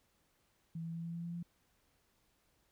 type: tone with pitch steps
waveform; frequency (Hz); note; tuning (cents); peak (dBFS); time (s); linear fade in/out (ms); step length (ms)
sine; 164.4 / 165.64 / 166.89 / 168.15 / 169.41 / 170.69 / 171.98; E3 / E3 / E3 / E3 / E3 / F3 / F3; -4 / +9 / +22 / +35 / +48 / -39 / -26; -39; 0.75-1.429; 5; 97
effects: pink hiss -75 dBFS RMS until 2.71 s